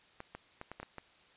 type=clicks; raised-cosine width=0.5 ms; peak=-28 dBFS; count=7; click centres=0.204 / 0.35 / 0.614 / 0.716 / 0.8 / 0.83 / 0.983 s; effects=white hiss -63 dBFS RMS until 1.36 s + resampled to 8000 Hz